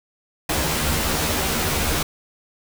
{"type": "noise with comb filter", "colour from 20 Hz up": "pink", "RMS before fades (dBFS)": -22, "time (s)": [0.49, 2.03], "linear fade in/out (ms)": 5, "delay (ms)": 13, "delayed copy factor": 0.9, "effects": []}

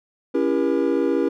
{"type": "chord", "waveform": "triangle", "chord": "C# diminished seventh", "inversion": "none", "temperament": "just", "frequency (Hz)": [277.2, 332.6, 399.1, 479], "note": ["C#4", "E4", "G4", "Bb4"], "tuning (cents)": [0, 16, 31, 47], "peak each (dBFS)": [-21, -21, -22, -22], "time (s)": [0.34, 1.29], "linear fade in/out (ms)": 10, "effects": []}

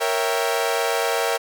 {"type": "chord", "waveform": "sawtooth", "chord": "A# diminished seventh", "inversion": "none", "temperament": "equal", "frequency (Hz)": [466.2, 554.4, 659.3, 784], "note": ["A#4", "C#5", "E5", "G5"], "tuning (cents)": [0, 0, 0, 0], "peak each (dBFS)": [-20, -23, -22, -23], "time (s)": [0, 1.38], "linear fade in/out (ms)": 20, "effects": []}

